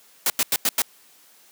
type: noise bursts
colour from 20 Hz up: white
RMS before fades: -20 dBFS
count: 5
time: 0.26-0.82 s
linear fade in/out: 2 ms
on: 40 ms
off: 90 ms
effects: white hiss -54 dBFS RMS until 1.51 s + high-pass 200 Hz 12 dB/octave